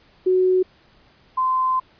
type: tone pair in turn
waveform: sine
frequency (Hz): 370 / 1033.3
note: F#4 / C6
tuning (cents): 0 / -22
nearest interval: octave + tritone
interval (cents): 1778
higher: second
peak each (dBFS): -14 / -17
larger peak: first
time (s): 0.26-0.63 / 1.37-1.8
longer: second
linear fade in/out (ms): 10
effects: pink hiss -55 dBFS RMS until 1.99 s + resampled to 11025 Hz